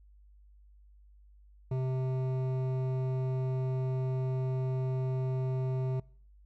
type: tone with hard clipping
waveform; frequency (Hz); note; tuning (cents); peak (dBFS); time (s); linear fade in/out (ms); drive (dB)
sine; 130; C3; -11; -31; 1.71-6; 5; 12
effects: noise-tail reverb RT60 0.6 s tail -26 dB re dry + added 50 Hz sine -55 dBFS peak until 6.45 s